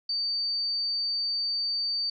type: tone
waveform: sine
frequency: 4600 Hz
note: D8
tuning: 37 cents flat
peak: -26 dBFS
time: 0.09-2.1 s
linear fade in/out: 5 ms
effects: none